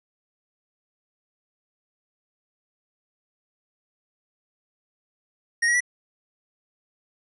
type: tone with pitch steps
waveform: square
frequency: 1864.7 / 1909.4 / 1955.1 Hz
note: A#6 / A#6 / B6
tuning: 0 / +41 / -18 cents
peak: -19 dBFS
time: 5.62-5.806 s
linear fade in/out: 10 ms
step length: 62 ms
effects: resampled to 24000 Hz

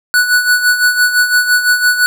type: tone with tremolo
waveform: square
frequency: 1478 Hz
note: F#6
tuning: 2 cents flat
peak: -7 dBFS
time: 0.14-2.06 s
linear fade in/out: 0 ms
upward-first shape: sine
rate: 5.9 Hz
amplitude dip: 65%
effects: none

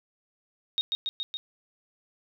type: tone with echo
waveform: sine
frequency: 3729 Hz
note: A#7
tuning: in tune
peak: -23 dBFS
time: 0.78-0.81 s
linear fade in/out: 0 ms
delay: 140 ms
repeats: 4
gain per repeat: -2 dB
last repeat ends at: 1.37 s
effects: none

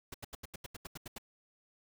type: noise bursts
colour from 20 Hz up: pink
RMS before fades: -44 dBFS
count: 11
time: 0.12-1.183 s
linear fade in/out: 5 ms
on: 23 ms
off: 81 ms
effects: none

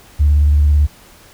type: tone with vibrato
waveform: sine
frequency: 73.42 Hz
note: D2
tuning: in tune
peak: -7 dBFS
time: 0.19-0.87 s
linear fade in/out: 20 ms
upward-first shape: square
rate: 18 Hz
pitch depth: 33 cents each way
effects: tanh soft clip ceiling -4 dBFS + pink hiss -44 dBFS RMS until 1.33 s

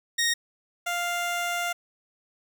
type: tone pair in turn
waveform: 15% pulse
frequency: 1864.7 / 698.5 Hz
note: A#6 / F5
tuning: 0 / 0 cents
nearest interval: octave + perfect fourth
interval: 1700 cents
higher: first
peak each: -16 / -20 dBFS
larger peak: first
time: 0.18-0.34 / 0.86-1.73 s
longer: second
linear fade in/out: 10 ms
effects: none

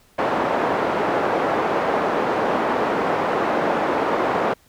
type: band-pass noise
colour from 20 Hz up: pink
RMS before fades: -21 dBFS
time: 0.18-4.54 s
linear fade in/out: 10 ms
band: 380 to 1100 Hz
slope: 12 dB/octave
effects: pink hiss -56 dBFS RMS until 4.68 s

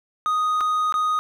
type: tone with dropouts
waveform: triangle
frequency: 1244.5 Hz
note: D#6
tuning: in tune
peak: -17 dBFS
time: 0.26-1.19 s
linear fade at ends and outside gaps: 0 ms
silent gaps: 0.607-0.61 / 0.924-0.941 s
effects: none

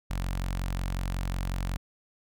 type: tone with notch filter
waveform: sawtooth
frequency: 45.48 Hz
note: F#1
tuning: 29 cents flat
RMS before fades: -31 dBFS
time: 0.1-1.77 s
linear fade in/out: 10 ms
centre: 390 Hz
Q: 1
effects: none

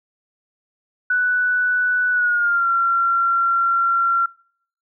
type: tone with pitch glide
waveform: sine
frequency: 1485 to 1369.6 Hz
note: F#6 to F6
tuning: +6 to -34 cents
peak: -15 dBFS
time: 1.1-4.26 s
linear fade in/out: 5 ms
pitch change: -140 cents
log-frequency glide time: 2.11-2.68 s
effects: noise-tail reverb RT60 0.6 s tail -25 dB re dry

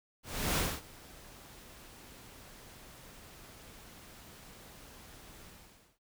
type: noise with ADSR envelope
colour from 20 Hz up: pink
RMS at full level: -30 dBFS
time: 0.23-5.99 s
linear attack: 340 ms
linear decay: 240 ms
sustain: -23 dB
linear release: 530 ms
effects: none

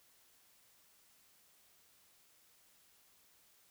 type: silence
effects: white hiss -68 dBFS RMS until 3.7 s

